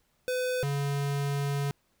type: tone pair in turn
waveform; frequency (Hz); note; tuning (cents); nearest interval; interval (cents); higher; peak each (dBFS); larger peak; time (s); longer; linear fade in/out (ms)
square; 504 / 141.43; B4 / C#3; +35 / +35; octave + minor seventh; 2200; first; -28; neither; 0.28-0.63 / 0.63-1.71; second; 0
effects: pink hiss -71 dBFS RMS until 2 s

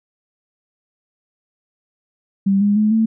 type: tone with pitch steps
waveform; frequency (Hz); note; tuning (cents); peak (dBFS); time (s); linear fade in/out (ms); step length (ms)
sine; 196 / 204.4 / 213.2 / 222.4; G3 / G#3 / G#3 / A3; 0 / -27 / +46 / +19; -12; 2.46-3.06; 10; 150
effects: none

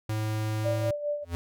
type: tone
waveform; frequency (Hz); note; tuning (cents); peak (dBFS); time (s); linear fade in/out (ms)
square; 108.4; A2; -25; -28; 0.09-0.91; 5
type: tone with tremolo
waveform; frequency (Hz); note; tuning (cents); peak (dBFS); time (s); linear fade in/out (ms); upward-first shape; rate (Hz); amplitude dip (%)
sine; 587.3; D5; 0; -25; 0.64-1.25; 20; sine; 4.9; 65
type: tone with exponential growth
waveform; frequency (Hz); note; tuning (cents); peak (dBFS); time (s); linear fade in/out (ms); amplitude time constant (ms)
square; 85.5; F2; -36; -26; 1.22-1.35; 0; 28
effects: none

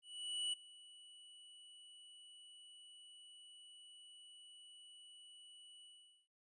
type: tone with ADSR envelope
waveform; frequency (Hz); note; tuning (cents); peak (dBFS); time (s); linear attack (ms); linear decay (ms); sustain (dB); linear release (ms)
square; 2950; F#7; -6; -37; 0.02-6.28; 510; 12; -21; 440
effects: resampled to 24000 Hz

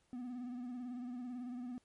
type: tone with vibrato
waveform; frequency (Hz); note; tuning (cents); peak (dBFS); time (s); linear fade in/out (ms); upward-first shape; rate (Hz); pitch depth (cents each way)
triangle; 246.9; B3; 0; -39; 0.13-1.78; 0; sine; 18; 56
effects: pink hiss -75 dBFS RMS until 1.84 s + MP3 48 kbps

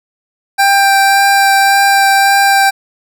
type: tone with vibrato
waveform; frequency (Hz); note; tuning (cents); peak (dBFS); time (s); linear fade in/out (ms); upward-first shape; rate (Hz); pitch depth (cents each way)
25% pulse; 789; G5; +11; -3; 0.58-2.71; 20; sine; 1.8; 10
effects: none

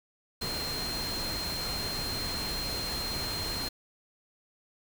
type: tone in noise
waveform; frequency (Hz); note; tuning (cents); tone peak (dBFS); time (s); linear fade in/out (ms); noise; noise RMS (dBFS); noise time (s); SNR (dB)
sine; 4186; C8; 0; -34; 0.41-3.69; 10; pink; -36; 0.41-3.69; -1
effects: none

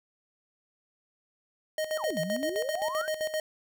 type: tone with tremolo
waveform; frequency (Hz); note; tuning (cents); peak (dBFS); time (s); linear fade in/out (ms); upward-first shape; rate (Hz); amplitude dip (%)
square; 622.3; D#5; 0; -28; 1.78-3.4; 2; square; 7.7; 70
type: exponential two-way sweep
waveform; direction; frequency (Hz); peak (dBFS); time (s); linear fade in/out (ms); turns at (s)
sine; down then up; 1661.2 to 155.56 to 1661.2; -32; 1.96-3.09; 50; 2.2
effects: none

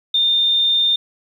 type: tone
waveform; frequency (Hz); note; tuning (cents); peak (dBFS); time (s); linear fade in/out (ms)
sine; 3619; A7; +48; -13; 0.14-0.96; 5
effects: 8-bit

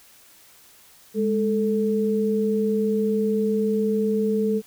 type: tone pair together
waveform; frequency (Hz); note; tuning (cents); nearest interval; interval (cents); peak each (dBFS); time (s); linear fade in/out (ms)
sine; 207.4 / 440; G#3 / A4; -2 / 0; octave + minor second; 1302; -22; 1.14-4.62; 50
effects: white hiss -52 dBFS RMS until 4.66 s

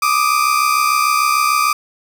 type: tone pair together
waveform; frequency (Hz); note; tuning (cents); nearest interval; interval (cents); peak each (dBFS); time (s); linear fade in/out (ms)
35% pulse; 1177 / 1243.7; D6 / D#6; +3 / -1; minor second; 96; -13 / -15; 0.02-1.73; 5
effects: none

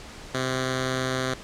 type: tone with notch filter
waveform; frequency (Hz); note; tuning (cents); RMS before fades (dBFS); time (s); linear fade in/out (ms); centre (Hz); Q
5% pulse; 129.8; C3; -13; -27; 0.34-1.34; 5; 880; 1.7
effects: pink hiss -42 dBFS RMS until 1.43 s + low-pass 7000 Hz 12 dB/octave

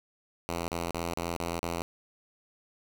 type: tone bursts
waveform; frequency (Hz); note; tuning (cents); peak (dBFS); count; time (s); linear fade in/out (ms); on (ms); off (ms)
5% pulse; 85; F2; -46; -20; 6; 0.49-1.82; 0; 190; 38
effects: none

